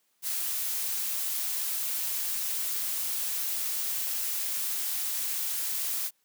blue noise, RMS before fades -31 dBFS, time 0.22-6.11 s, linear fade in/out 50 ms, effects white hiss -72 dBFS RMS until 6.24 s + high-pass 150 Hz 12 dB/octave

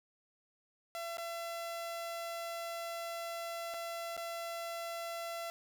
sawtooth tone with dropouts, 675 Hz, E5, 41 cents sharp, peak -35 dBFS, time 0.95-5.5 s, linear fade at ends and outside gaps 0 ms, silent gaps 1.171-1.182 / 3.739-3.743 / 4.167-4.176 s, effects none

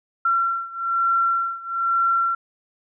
sine beating tone pair, 1361 / 1362.1 Hz, F6 / F6, -45 / -44 cents, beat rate 1.1 Hz, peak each -21 / -23 dBFS, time 0.25-2.35 s, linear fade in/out 5 ms, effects none

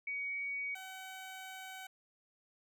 sine / 15% pulse tone pair in turn, 2251 / 757.5 Hz, C#7 / F#5, +26 / +40 cents, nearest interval octave + perfect fifth, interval 1886 cents, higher first, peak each -36 / -39 dBFS, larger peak first, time 0.07-0.75 / 0.75-1.87 s, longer second, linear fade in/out 5 ms, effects none

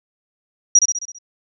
sine tone with echo, 5750 Hz, F8, 50 cents sharp, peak -6 dBFS, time 0.75-0.79 s, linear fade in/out 5 ms, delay 66 ms, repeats 6, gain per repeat -5 dB, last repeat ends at 1.186 s, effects none

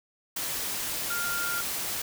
sine tone in noise, 1400 Hz, F6, 4 cents sharp, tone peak -30 dBFS, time 1.1-1.61 s, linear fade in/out 5 ms, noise white, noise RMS -32 dBFS, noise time 0.36-2.02 s, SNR -1 dB, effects none

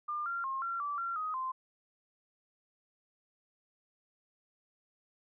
sine tone with pitch steps, 1200 / 1382 / 1070 / 1369 / 1160 / 1370 / 1254 / 1040 Hz, D6 / F6 / C6 / F6 / D6 / F6 / D#6 / C6, +37 / -19 / +38 / -35 / -22 / -34 / +13 / -11 cents, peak -33 dBFS, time 0.08-1.52 s, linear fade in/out 10 ms, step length 180 ms, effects none

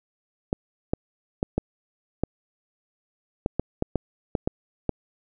clicks, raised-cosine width 2 ms, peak -9 dBFS, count 12, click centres 0.529 / 0.935 / 1.429 / 1.58 / 2.236 / 3.461 / 3.596 / 3.824 / 3.957 / 4.352 / 4.475 / 4.893 s, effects none

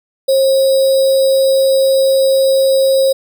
sine tone with sample-and-hold, 536 Hz, C5, 42 cents sharp, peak -8 dBFS, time 0.28-3.13 s, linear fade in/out 10 ms, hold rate 4410 Hz, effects none

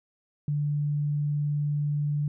sine tone, 146.83 Hz, D3, in tune, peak -24 dBFS, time 0.48-2.28 s, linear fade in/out 2 ms, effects none

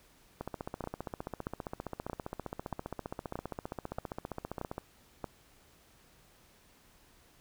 two click trains, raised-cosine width 1 ms, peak -22 / -23 dBFS, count 8 / 67, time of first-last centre 0.84-5.243 / 0.41-4.781 s, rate 1.59 / 15.1 Hz, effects pink hiss -63 dBFS RMS until 7.4 s

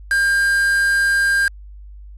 triangle tone with quantisation, 1601 Hz, G6, 36 cents sharp, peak -12 dBFS, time 0.11-1.48 s, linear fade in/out 2 ms, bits 4, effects added 50 Hz sine -35 dBFS peak until 2.17 s + resampled to 24000 Hz

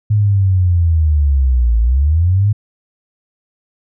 sine linear two-way sweep, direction down then up, 106.9 to 54.9 to 106.9 Hz, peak -9 dBFS, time 0.1-2.53 s, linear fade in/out 10 ms, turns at 1.8 s, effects none

